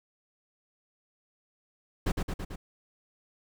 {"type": "noise with echo", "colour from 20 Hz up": "brown", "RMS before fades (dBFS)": -26, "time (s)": [2.06, 2.12], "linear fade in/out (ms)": 10, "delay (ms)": 110, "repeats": 4, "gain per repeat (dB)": -3, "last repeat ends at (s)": 2.56, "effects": []}